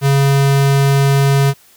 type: tone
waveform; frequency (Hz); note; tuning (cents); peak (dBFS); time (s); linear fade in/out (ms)
square; 138.59; C#3; 0; -10; 0.01-1.54; 50
effects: white hiss -48 dBFS RMS until 1.76 s